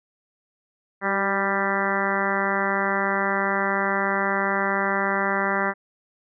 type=harmonic tone with a mistuned harmonic; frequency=197 Hz; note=G3; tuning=9 cents sharp; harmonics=1 / 2 / 3 / 4 / 5 / 6 / 7 / 8 / 9 / 10; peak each=-30 / -30 / -30 / -30 / -30 / -30 / -30 / -30 / -30 / -30 dBFS; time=1.01-5.74 s; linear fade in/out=50 ms; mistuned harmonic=2; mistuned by=-26 cents; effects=none